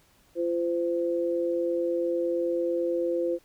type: tone pair together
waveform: sine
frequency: 343.1 / 514.1 Hz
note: F4 / C5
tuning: -31 / -31 cents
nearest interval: perfect fifth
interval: 700 cents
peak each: -27 dBFS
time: 0.35-3.39 s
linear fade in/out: 50 ms
effects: pink hiss -62 dBFS RMS until 3.44 s